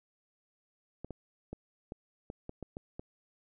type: clicks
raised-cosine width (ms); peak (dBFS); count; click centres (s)
2; -27; 9; 1.046 / 1.107 / 1.53 / 1.921 / 2.301 / 2.494 / 2.627 / 2.769 / 2.995
effects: none